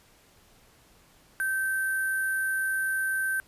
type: tone with sample-and-hold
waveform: sine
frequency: 1551 Hz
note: G6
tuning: 19 cents flat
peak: -25 dBFS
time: 1.4-3.4 s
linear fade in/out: 0 ms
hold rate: 11025 Hz
effects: pink hiss -59 dBFS RMS until 3.47 s + resampled to 32000 Hz